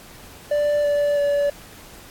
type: tone with pitch steps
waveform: triangle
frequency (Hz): 587.3 / 580.6 / 573.9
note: D5 / D5 / D5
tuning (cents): 0 / -20 / -40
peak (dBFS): -15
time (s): 0.51-1.5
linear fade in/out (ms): 5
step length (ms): 330
effects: pink hiss -44 dBFS RMS until 2.1 s + AAC 64 kbps